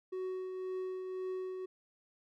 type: tone with tremolo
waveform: triangle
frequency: 372.5 Hz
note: F#4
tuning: 12 cents sharp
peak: -33 dBFS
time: 0.12-1.66 s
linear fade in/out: 10 ms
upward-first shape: triangle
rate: 1.9 Hz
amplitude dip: 40%
effects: none